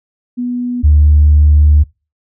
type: tone pair in turn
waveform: sine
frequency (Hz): 245.2 / 74.56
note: B3 / D2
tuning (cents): -12 / +27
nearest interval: octave + major sixth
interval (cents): 2061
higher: first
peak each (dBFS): -15 / -3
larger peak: second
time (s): 0.37-0.83 / 0.83-1.84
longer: second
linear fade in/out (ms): 20
effects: noise-tail reverb RT60 0.3 s tail -25 dB re dry + tanh soft clip ceiling 0 dBFS